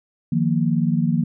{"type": "chord", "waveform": "sine", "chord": "Eb suspended second", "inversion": "none", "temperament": "just", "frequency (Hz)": [155.56, 175.01, 233.3], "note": ["Eb3", "F3", "Bb3"], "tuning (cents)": [0, 4, 2], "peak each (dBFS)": -21, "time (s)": [0.32, 1.24], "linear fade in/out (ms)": 5, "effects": []}